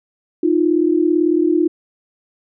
sine tone pair together, 311.1 / 349.2 Hz, D#4 / F4, 0 / 0 cents, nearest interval major second, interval 200 cents, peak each -15 dBFS, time 0.43-1.68 s, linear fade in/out 5 ms, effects none

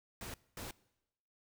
pink noise bursts at uneven times, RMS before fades -45 dBFS, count 2, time 0.21-0.34 / 0.57-0.71 s, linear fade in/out 2 ms, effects noise-tail reverb RT60 0.9 s tail -22 dB re dry

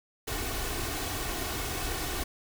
pink noise with comb filter, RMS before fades -33 dBFS, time 0.27-2.24 s, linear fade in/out 10 ms, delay 2.7 ms, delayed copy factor +0.55, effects none

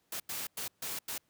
white noise bursts at uneven times, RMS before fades -38 dBFS, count 5, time 0.12-0.2 / 0.29-0.47 / 0.57-0.68 / 0.82-0.99 / 1.08-1.18 s, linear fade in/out 5 ms, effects pink hiss -74 dBFS RMS until 1.29 s + high-pass 80 Hz 12 dB/octave

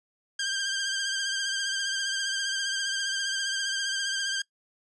15% pulse tone with vibrato, 1587 Hz, G6, 21 cents sharp, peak -21 dBFS, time 0.39-4.42 s, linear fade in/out 5 ms, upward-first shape triangle, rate 15 Hz, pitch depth 43 cents each way, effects noise-tail reverb RT60 0.1 s tail -22 dB re dry + resampled to 24000 Hz

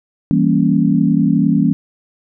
sine chord, E diminished seventh, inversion none, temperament equal, 164.81 / 196 / 233.1 / 277.2 Hz, E3 / G3 / Bb3 / Db4, 0 / 0 / 0 / 0 cents, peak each -16 dBFS, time 0.31-1.73 s, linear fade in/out 0 ms, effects none

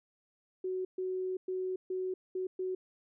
sine tone bursts at uneven times, 371.8 Hz, F#4, 8 cents sharp, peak -32 dBFS, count 6, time 0.64-0.85 / 0.98-1.37 / 1.48-1.76 / 1.9-2.14 / 2.35-2.47 / 2.59-2.75 s, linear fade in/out 5 ms, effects none

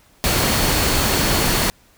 sine tone in noise, 4383 Hz, C#8, 20 cents flat, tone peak -29 dBFS, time 0.24-1.7 s, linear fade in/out 0 ms, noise pink, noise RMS -18 dBFS, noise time 0.24-1.7 s, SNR -14 dB, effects pink hiss -54 dBFS RMS until 1.97 s

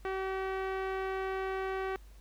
sawtooth tone with low-pass filter, 381.9 Hz, G4, 45 cents flat, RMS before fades -35 dBFS, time 0.05-1.96 s, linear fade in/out 0 ms, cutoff 2000 Hz, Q 1.2, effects added 50 Hz sine -50 dBFS peak until 2.2 s + pink hiss -64 dBFS RMS until 2.2 s

